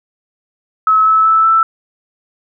sine tone with pitch steps, 1291 / 1302.2 / 1313.6 / 1325 Hz, E6 / E6 / E6 / E6, -37 / -22 / -6 / +9 cents, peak -7 dBFS, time 0.87-1.63 s, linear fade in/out 2 ms, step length 190 ms, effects none

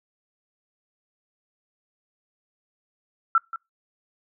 sine tone with echo, 1342 Hz, E6, 31 cents sharp, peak -14 dBFS, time 3.35-3.38 s, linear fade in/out 2 ms, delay 180 ms, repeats 1, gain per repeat -14 dB, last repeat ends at 3.56 s, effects noise-tail reverb RT60 0.2 s tail -26 dB re dry

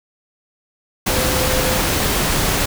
sine tone in noise, 514 Hz, C5, 31 cents flat, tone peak -23 dBFS, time 1.09-1.81 s, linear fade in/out 10 ms, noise pink, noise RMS -18 dBFS, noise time 1.06-2.66 s, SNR -8 dB, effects none

